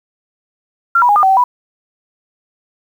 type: tone with pitch steps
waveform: sine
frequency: 1374 / 975 / 823 / 1212 / 765 / 770 / 985 Hz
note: F6 / B5 / G#5 / D#6 / G5 / G5 / B5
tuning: -29 / -23 / -16 / -46 / -42 / -31 / -5 cents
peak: -7 dBFS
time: 0.95-1.44 s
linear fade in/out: 5 ms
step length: 70 ms
effects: 7-bit